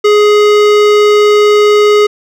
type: tone with hard clipping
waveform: sine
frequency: 417.7 Hz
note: G#4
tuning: 10 cents sharp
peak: -6 dBFS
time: 0.04-2.07 s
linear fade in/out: 10 ms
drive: 18 dB
effects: none